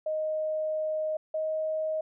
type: tone pair in turn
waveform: sine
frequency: 622.3 / 627.7 Hz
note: D#5 / D#5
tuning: 0 / +15 cents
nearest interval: unison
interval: 15 cents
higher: second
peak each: -27 / -27 dBFS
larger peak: neither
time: 0.06-1.17 / 1.34-2.01 s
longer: first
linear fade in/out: 5 ms
effects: none